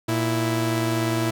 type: tone pair together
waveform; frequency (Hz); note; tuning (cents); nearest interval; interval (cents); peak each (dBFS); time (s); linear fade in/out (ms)
sawtooth; 116.54 / 329.6; A#2 / E4; 0 / 0; octave + tritone; 1800; -20; 0.08-1.31; 10
effects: none